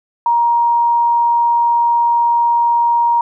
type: tone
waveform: sine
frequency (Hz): 942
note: A#5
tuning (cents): +18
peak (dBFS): -10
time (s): 0.26-3.21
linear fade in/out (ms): 2
effects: none